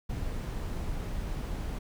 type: noise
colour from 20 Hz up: brown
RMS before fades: -34 dBFS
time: 0.09-1.79 s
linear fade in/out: 10 ms
effects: none